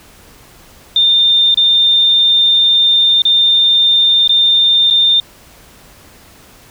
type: tone with dropouts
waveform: sine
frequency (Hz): 3611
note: A7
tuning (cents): +44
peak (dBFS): -7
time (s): 0.96-5.2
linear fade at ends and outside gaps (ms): 2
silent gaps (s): 1.544-1.573 / 3.22-3.252 / 4.277-4.293 / 4.902-4.908
effects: pink hiss -42 dBFS RMS until 6.7 s